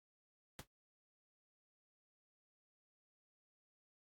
pink noise with exponential decay, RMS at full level -44 dBFS, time 0.59-0.67 s, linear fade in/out 0 ms, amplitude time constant 16 ms, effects AAC 64 kbps

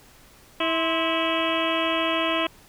harmonic tone with a mistuned harmonic, 326.1 Hz, E4, 19 cents flat, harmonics 1 / 2 / 3 / 4 / 5 / 6 / 7 / 8 / 9 / 10, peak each -28 / -27 / -29 / -32 / -37 / -35 / -35 / -30 / -32 / -32 dBFS, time 0.6-2.47 s, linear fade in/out 5 ms, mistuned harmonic 3, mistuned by +110 cents, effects pink hiss -52 dBFS RMS until 2.68 s

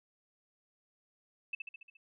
sine tone with echo, 2637 Hz, E7, in tune, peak -33 dBFS, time 1.53-1.55 s, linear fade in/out 5 ms, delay 70 ms, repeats 6, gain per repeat -4 dB, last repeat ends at 1.97 s, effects none

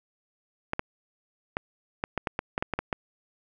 clicks, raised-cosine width 0.5 ms, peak -12 dBFS, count 12, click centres 0.734 / 0.794 / 1.569 / 2.039 / 2.177 / 2.272 / 2.391 / 2.579 / 2.625 / 2.737 / 2.79 / 2.928 s, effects none

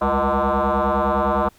sine tone with frequency modulation, 210.4 Hz, G#3, 23 cents sharp, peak -15 dBFS, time 0.01-1.49 s, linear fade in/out 10 ms, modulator 137 Hz, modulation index 7.8, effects tanh soft clip ceiling -13 dBFS + pink hiss -54 dBFS RMS until 1.58 s

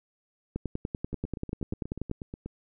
two click trains, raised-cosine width 3 ms, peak -18 / -24 dBFS, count 17 / 12, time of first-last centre 0.56-2.113 / 1.13-2.46 s, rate 10.3 / 8.27 Hz, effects none

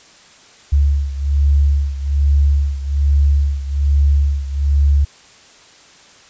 sine beating tone pair, 70.6 / 71.8 Hz, C#2 / D2, +32 / -39 cents, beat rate 1.2 Hz, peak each -13 / -17 dBFS, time 0.72-5.05 s, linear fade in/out 10 ms, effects white hiss -45 dBFS RMS until 6.29 s + resampled to 16000 Hz

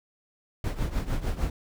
brown noise with tremolo, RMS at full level -25 dBFS, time 0.64-1.5 s, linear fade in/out 2 ms, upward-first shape triangle, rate 6.6 Hz, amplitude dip 85%, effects none

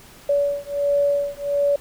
sine beating tone pair, 570 / 571.4 Hz, C#5 / D5, +48 / -48 cents, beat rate 1.4 Hz, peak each -21 dBFS, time 0.29-1.76 s, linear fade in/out 5 ms, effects pink hiss -46 dBFS RMS until 1.8 s

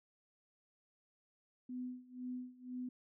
sine tone with tremolo, 250.9 Hz, B3, 28 cents sharp, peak -39 dBFS, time 1.69-2.89 s, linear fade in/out 5 ms, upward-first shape sine, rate 2 Hz, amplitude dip 90%, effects none

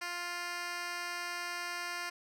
10% pulse tone with band-pass filter, 350 Hz, F4, 4 cents sharp, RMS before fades -39 dBFS, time 0.01-2.1 s, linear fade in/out 10 ms, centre 3400 Hz, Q 0.53, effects none

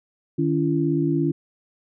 sine tone cluster, 153.1 / 281.9 / 339.3 Hz, D#3 / C#4 / F4, -28 / +29 / -50 cents, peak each -23 dBFS, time 0.38-1.32 s, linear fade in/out 10 ms, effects none

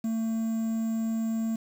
triangle tone with quantisation, 224.3 Hz, A3, 34 cents sharp, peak -24 dBFS, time 0.04-1.56 s, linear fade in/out 5 ms, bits 8, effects none

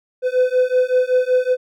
triangle beating tone pair, 503 / 508.3 Hz, B4 / B4, +32 / +50 cents, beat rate 5.3 Hz, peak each -15 dBFS, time 0.22-1.57 s, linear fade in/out 50 ms, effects none

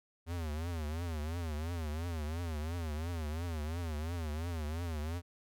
square tone with vibrato, 80.6 Hz, E2, 38 cents flat, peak -36 dBFS, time 0.26-5.22 s, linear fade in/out 50 ms, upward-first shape triangle, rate 2.9 Hz, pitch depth 170 cents each way, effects none

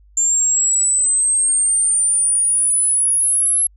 sine exponential sweep, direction up, 7280 to 11110 Hz, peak -13 dBFS, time 0.17-3.67 s, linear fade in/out 5 ms, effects added 50 Hz sine -46 dBFS peak until 3.76 s

